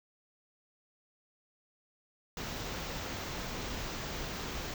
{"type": "band-stop noise", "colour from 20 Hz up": "pink", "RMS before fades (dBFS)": -39, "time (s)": [2.37, 4.74], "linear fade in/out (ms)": 2, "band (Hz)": [7100, 15000], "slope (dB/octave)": 48, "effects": []}